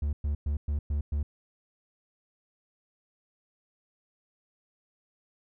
triangle tone bursts, 73 Hz, D2, 10 cents flat, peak -24 dBFS, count 6, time 0.02-1.23 s, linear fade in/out 5 ms, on 110 ms, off 110 ms, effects none

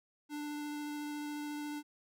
square tone with vibrato, 295.5 Hz, D4, 11 cents sharp, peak -39 dBFS, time 0.29-1.83 s, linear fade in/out 50 ms, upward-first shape sine, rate 14 Hz, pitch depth 8 cents each way, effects none

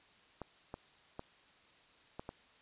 clicks, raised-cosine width 1 ms, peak -28 dBFS, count 5, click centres 0.417 / 0.741 / 1.194 / 2.195 / 2.291 s, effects white hiss -64 dBFS RMS until 2.61 s + resampled to 8000 Hz

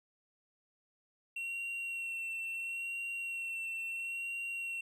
triangle tone with vibrato, 2725 Hz, F7, 43 cents flat, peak -35 dBFS, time 1.36-4.81 s, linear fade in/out 5 ms, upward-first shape sine, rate 0.74 Hz, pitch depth 19 cents each way, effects none

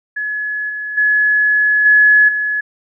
sine tone with level steps, 1699 Hz, G#6, 39 cents sharp, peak -18 / -21 / -10 / -6 / -15 dBFS, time 0.16-2.61 s, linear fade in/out 10 ms, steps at 0.69 / 0.97 / 1.85 / 2.28 s, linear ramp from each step 10 ms, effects none

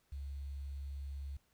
sine tone with quantisation, 69.6 Hz, C#2, 8 cents sharp, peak -40 dBFS, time 0.12-1.37 s, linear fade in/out 5 ms, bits 11, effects pink hiss -75 dBFS RMS until 1.53 s

